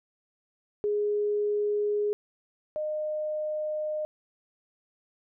sine tone pair in turn, 415.3 / 611.6 Hz, G#4 / D#5, 0 / -30 cents, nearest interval perfect fifth, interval 670 cents, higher second, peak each -24 / -28 dBFS, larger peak first, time 0.84-2.13 / 2.76-4.05 s, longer neither, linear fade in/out 0 ms, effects none

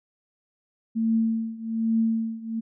sine tone with tremolo, 225.1 Hz, A3, 40 cents sharp, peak -18 dBFS, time 0.95-2.61 s, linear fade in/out 20 ms, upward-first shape triangle, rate 1.2 Hz, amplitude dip 90%, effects none

